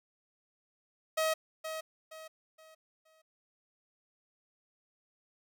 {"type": "tone with echo", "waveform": "sawtooth", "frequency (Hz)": 635, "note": "D#5", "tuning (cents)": 35, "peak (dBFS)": -24, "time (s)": [1.17, 1.34], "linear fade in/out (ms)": 10, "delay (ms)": 470, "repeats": 4, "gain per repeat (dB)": -9, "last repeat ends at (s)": 3.22, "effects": []}